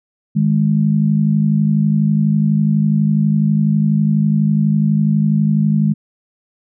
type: tone pair together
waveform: sine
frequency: 155.6 / 207.7 Hz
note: D#3 / G#3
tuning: 0 / 0 cents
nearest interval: perfect fourth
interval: 500 cents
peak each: -14 dBFS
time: 0.35-5.94 s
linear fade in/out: 20 ms
effects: none